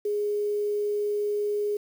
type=tone with quantisation; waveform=sine; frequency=414.5 Hz; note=G#4; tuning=3 cents flat; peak=-24 dBFS; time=0.05-1.77 s; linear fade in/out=5 ms; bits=8; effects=none